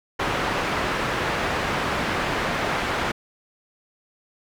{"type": "low-pass noise", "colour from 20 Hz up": "white", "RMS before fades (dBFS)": -25, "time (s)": [0.19, 3.12], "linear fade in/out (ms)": 10, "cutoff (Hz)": 1700, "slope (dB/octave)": 12, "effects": []}